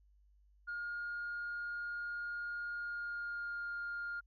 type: tone with pitch glide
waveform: sine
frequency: 1422 to 1408.9 Hz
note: F6 to F6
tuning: +31 to +15 cents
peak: -37 dBFS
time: 0.67-4.21 s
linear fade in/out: 20 ms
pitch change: -16 cents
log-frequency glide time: 2.73-3.7 s
effects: tanh soft clip ceiling -35 dBFS + added 50 Hz sine -64 dBFS peak until 4.26 s